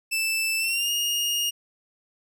sawtooth tone with pitch glide, 2644 to 2850 Hz, E7 to F7, +5 to +34 cents, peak -20 dBFS, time 0.11-1.51 s, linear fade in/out 20 ms, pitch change +129 cents, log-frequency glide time 0.58-0.9 s, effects none

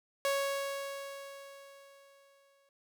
sawtooth tone with exponential decay, 554.4 Hz, C#5, in tune, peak -24 dBFS, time 0.25-2.69 s, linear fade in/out 1 ms, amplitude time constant 530 ms, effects none

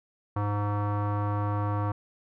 square tone with low-pass filter, 103.1 Hz, G#2, 12 cents flat, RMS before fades -28 dBFS, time 0.36-1.92 s, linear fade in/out 5 ms, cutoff 1100 Hz, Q 3.7, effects none

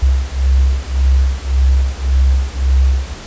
sine beating tone pair, 65.41 / 67.21 Hz, C2 / C2, 0 / +47 cents, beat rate 1.8 Hz, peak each -13 / -13 dBFS, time 0.02-3.14 s, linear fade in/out 10 ms, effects pink hiss -32 dBFS RMS until 3.26 s + resampled to 16000 Hz

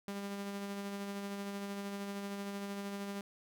sawtooth tone with tremolo, 200 Hz, G3, 35 cents sharp, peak -34 dBFS, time 0.08-3.21 s, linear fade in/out 0 ms, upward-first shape sine, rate 13 Hz, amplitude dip 30%, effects none

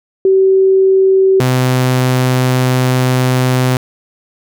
sine / sawtooth tone pair in turn, 382.8 / 127.74 Hz, G4 / C3, -41 / -41 cents, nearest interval octave + perfect fifth, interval 1900 cents, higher first, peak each -6 dBFS, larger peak neither, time 0.25-1.4 / 1.4-3.77 s, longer second, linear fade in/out 2 ms, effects none

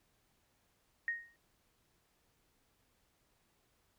sine tone with exponential decay, 1863 Hz, A#6, 2 cents flat, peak -30 dBFS, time 1.08-1.36 s, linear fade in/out 1 ms, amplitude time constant 59 ms, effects pink hiss -75 dBFS RMS until 3.98 s

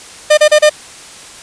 45% pulse tone bursts, 605 Hz, D#5, 49 cents flat, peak -4 dBFS, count 4, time 0.3-0.696 s, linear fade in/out 10 ms, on 75 ms, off 32 ms, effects white hiss -34 dBFS RMS until 1.42 s + resampled to 22050 Hz

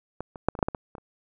clicks, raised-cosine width 1 ms, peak -18 / -25 / -6 / -23 / -20 / -6 / -12 / -17 / -25 / -30 dBFS, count 10, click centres 0.206 / 0.358 / 0.486 / 0.552 / 0.59 / 0.628 / 0.685 / 0.748 / 0.952 / 0.982 s, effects none

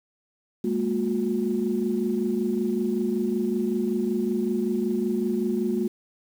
sine tone cluster, 205 / 230.3 / 360.8 Hz, G#3 / A#3 / F#4, -22 / -21 / -44 cents, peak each -27 / -26 / -26 dBFS, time 0.64-5.88 s, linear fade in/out 5 ms, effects tanh soft clip ceiling -13 dBFS + 8-bit

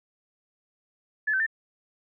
sine tone with pitch steps, 1722 / 1541 / 1787 Hz, A6 / G6 / A6, -38 / -30 / +26 cents, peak -22 dBFS, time 1.27-1.465 s, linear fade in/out 10 ms, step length 65 ms, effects none

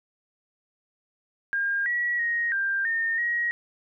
sine tone with pitch steps, 1611 / 1926 / 1875 / 1587 / 1826 / 1895 Hz, G6 / B6 / A#6 / G6 / A#6 / A#6, +47 / -44 / +10 / +21 / -36 / +28 cents, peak -23 dBFS, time 1.53-3.51 s, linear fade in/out 0 ms, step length 330 ms, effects none

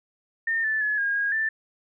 sine tone with pitch steps, 1817 / 1753 / 1704 / 1627 / 1636 / 1770 Hz, A#6 / A6 / G#6 / G#6 / G#6 / A6, -45 / -7 / +44 / -36 / -26 / +10 cents, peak -22 dBFS, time 0.47-1.49 s, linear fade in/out 5 ms, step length 170 ms, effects none

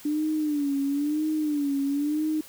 sine tone with vibrato, 293.5 Hz, D4, 1 cent flat, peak -23 dBFS, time 0.05-2.41 s, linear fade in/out 5 ms, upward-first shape sine, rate 1 Hz, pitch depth 100 cents each way, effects white hiss -48 dBFS RMS until 2.48 s

